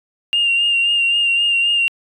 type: tone with vibrato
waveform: sine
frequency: 2794 Hz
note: F7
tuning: in tune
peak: -12 dBFS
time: 0.33-1.88 s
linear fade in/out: 0 ms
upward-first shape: sine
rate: 3.8 Hz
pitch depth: 29 cents each way
effects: tanh soft clip ceiling -9 dBFS